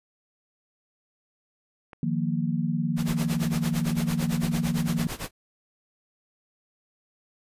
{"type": "clicks", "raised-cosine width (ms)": 0.5, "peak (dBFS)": -28, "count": 2, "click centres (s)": [1.932, 3.222]}
{"type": "chord", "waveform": "sine", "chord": "Eb suspended second", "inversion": "none", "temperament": "just", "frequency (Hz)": [155.56, 175.01, 233.3], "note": ["Eb3", "F3", "Bb3"], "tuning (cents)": [0, 4, 2], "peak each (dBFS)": -28, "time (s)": [2.03, 5.07], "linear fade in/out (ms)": 2}
{"type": "noise with tremolo", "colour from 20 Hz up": "pink", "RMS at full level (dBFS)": -32, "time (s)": [2.96, 5.31], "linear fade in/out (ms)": 50, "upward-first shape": "sine", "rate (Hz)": 8.9, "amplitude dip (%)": 90}
{"effects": ["resampled to 32000 Hz"]}